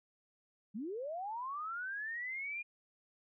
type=linear sweep; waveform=sine; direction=up; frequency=185 to 2441 Hz; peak=-38 dBFS; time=0.74-2.63 s; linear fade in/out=20 ms; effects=none